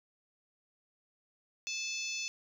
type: harmonic tone with a mistuned harmonic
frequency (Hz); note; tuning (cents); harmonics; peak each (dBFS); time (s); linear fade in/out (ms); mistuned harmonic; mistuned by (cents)
871; A5; -18; 3 / 4 / 5 / 6 / 7 / 8; -38 / -45 / -44 / -44 / -42 / -48; 1.67-2.28; 0; 8; -24
effects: 11-bit